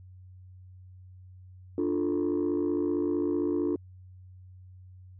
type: chord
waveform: sine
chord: D minor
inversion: none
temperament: equal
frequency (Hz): 293.7 / 349.2 / 440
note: D4 / F4 / A4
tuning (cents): 0 / 0 / 0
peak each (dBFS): -27 / -27 / -32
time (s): 1.78-3.76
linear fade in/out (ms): 2
effects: tanh soft clip ceiling -21 dBFS + added 92 Hz sine -47 dBFS peak until 5.19 s